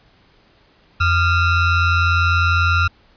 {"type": "ring-modulated tone", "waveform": "square", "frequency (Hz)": 651, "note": "E5", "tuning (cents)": -22, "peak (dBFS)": -11, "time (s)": [1, 2.88], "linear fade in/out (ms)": 10, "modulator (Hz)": 736, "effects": ["pink hiss -54 dBFS RMS until 3.16 s", "resampled to 11025 Hz"]}